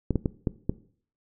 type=clicks; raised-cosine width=3 ms; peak=-11 dBFS; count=5; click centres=0.107 / 0.157 / 0.258 / 0.472 / 0.695 s; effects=noise-tail reverb RT60 0.5 s tail -18 dB re dry